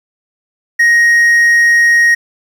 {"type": "tone", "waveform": "triangle", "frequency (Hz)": 1876, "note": "A#6", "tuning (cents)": 11, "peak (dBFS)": -4, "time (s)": [0.79, 2.15], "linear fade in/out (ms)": 10, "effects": ["7-bit"]}